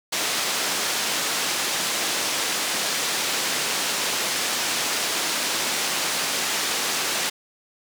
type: band-pass noise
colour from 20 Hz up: white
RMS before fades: -25 dBFS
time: 0.12-7.3 s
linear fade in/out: 10 ms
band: 210 to 6700 Hz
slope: 12 dB/octave
effects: none